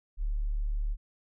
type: tone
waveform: sine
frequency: 36.71 Hz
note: D1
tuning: in tune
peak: -27 dBFS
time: 0.17-0.97 s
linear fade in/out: 50 ms
effects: none